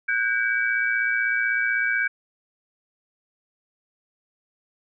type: tone cluster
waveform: sine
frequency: 1489 / 1605 / 2283 Hz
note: F#6 / G6 / D7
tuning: +11 / +40 / -50 cents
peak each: -26 / -23 / -26 dBFS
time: 0.08-2.08 s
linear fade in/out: 10 ms
effects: none